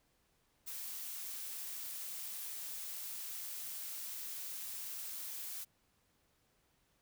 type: noise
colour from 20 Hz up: blue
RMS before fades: -44 dBFS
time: 0.66-5.65 s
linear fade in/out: 20 ms
effects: pink hiss -75 dBFS RMS until 7.01 s